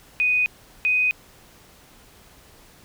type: tone pair in turn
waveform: sine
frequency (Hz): 2489 / 2499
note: D#7 / D#7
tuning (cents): 0 / +7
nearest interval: unison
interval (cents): 7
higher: second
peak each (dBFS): -17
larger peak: neither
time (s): 0.2-0.46 / 0.85-1.11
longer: neither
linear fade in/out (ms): 0
effects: pink hiss -51 dBFS RMS until 2.84 s